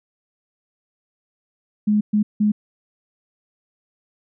sine tone bursts at uneven times, 210 Hz, G#3, 19 cents sharp, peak -14 dBFS, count 3, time 1.87-2.01 / 2.13-2.23 / 2.4-2.52 s, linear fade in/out 10 ms, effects none

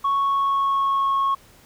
sine tone with pitch glide, 1108.7 to 1095.3 Hz, C#6 to C#6, 0 to -21 cents, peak -16 dBFS, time 0.04-1.35 s, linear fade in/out 10 ms, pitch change -21 cents, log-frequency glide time 0.15-1.12 s, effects tanh soft clip ceiling -16 dBFS + pink hiss -52 dBFS RMS until 1.65 s

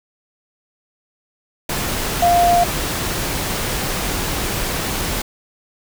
sine tone in noise, 698.5 Hz, F5, in tune, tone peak -11 dBFS, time 2.22-2.64 s, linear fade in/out 5 ms, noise pink, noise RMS -22 dBFS, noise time 1.69-5.22 s, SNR +8 dB, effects none

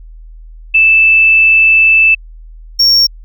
sine / triangle tone pair in turn, 2637 / 5514 Hz, E7 / F8, 0 / -23 cents, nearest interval octave + minor second, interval 1277 cents, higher second, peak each -4 dBFS, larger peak neither, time 0.74-2.15 / 2.79-3.07 s, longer first, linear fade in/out 10 ms, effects added 40 Hz sine -30 dBFS peak until 3.24 s

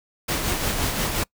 pink noise with tremolo, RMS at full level -23 dBFS, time 0.28-1.24 s, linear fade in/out 10 ms, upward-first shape sine, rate 5.7 Hz, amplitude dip 40%, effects noise-tail reverb RT60 0.1 s tail -25 dB re dry

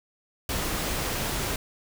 pink noise, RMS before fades -29 dBFS, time 0.49-1.56 s, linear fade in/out 2 ms, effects none

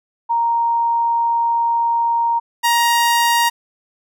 sine / sawtooth tone pair in turn, 932 / 940.7 Hz, A#5 / A#5, -1 / +15 cents, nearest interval unison, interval 16 cents, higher second, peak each -14 / -9 dBFS, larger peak second, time 0.29-2.4 / 2.63-3.5 s, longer first, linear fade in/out 20 ms, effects none

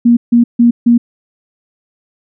sine tone bursts, 237 Hz, A#3, 29 cents sharp, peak -4 dBFS, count 4, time 0.05-0.98 s, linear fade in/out 10 ms, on 120 ms, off 150 ms, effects none

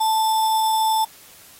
sine tone with sample-and-hold, 880 Hz, A5, in tune, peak -16 dBFS, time 0-1.05 s, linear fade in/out 10 ms, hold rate 4410 Hz, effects white hiss -47 dBFS RMS until 1.59 s + AAC 48 kbps

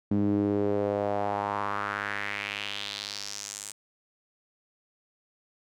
sawtooth tone with band-pass filter sweep, 101.9 Hz, G#2, 32 cents flat, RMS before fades -30 dBFS, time 0.11-3.72 s, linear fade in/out 5 ms, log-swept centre 240 to 8300 Hz, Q 3, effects none

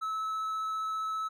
triangle tone with vibrato, 1300 Hz, E6, 24 cents flat, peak -29 dBFS, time 0.01-1.29 s, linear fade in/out 20 ms, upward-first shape sine, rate 15 Hz, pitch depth 8 cents each way, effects none

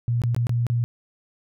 sine tone with dropouts, 118.9 Hz, A#2, 35 cents sharp, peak -19 dBFS, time 0.08-0.84 s, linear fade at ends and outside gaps 0 ms, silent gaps 0.218-0.237 / 0.347-0.364 / 0.469-0.494 / 0.667-0.7 s, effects none

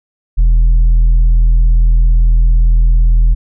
triangle tone with tanh clipping, 41.14 Hz, E1, 3 cents flat, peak -6 dBFS, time 0.37-3.35 s, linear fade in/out 20 ms, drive 8 dB, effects none

